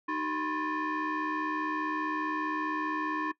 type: tone with frequency modulation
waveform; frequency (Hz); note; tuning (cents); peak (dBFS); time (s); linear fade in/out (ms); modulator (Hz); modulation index
sine; 384.1; G4; -35; -28; 0.08-3.32; 10; 693; 2.1
effects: noise-tail reverb RT60 0.1 s tail -20 dB re dry + tanh soft clip ceiling -26 dBFS